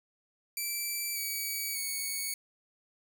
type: tone with pitch steps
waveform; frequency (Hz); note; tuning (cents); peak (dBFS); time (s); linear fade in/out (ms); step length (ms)
5% pulse; 2329 / 2277 / 2226; D7 / C#7 / C#7; -15 / +46 / +7; -23; 0.57-2.34; 2; 590
effects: none